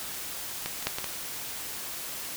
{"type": "clicks", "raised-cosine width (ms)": 0.2, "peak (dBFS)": [-13, -22, -8, -13, -15], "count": 5, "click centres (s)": [0.66, 0.826, 0.87, 0.985, 1.043], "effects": ["white hiss -37 dBFS RMS until 2.36 s"]}